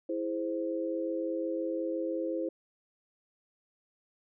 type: chord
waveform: sine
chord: E augmented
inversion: none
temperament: equal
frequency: 329.6 / 415.3 / 523.3 Hz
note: E4 / G#4 / B#4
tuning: 0 / 0 / 0 cents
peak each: -33 / -39 / -34 dBFS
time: 0.09-2.49 s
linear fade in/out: 5 ms
effects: none